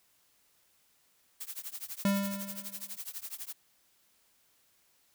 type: noise with tremolo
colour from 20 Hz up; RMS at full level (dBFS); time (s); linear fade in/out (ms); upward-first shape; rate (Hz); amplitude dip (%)
blue; -38; 1.4-3.53; 10; triangle; 12; 100
type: tone with exponential decay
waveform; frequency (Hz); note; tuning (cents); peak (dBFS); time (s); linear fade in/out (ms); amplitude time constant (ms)
square; 198.6; G3; +23; -24; 2.05-2.97; 2; 200
effects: white hiss -69 dBFS RMS until 5.14 s